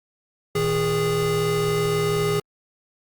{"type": "tone cluster", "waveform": "square", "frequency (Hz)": [117.3, 158.7, 411.8], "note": ["A#2", "D#3", "G#4"], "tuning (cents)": [11, 35, -15], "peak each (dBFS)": [-31, -27, -22], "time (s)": [0.55, 2.4], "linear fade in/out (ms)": 5, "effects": ["Opus 48 kbps"]}